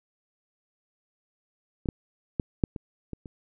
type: clicks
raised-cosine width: 3 ms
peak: -22 / -11 / -12 / -8 / -22 / -22 / -28 dBFS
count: 7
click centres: 1.858 / 1.888 / 2.398 / 2.638 / 2.762 / 3.133 / 3.258 s
effects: none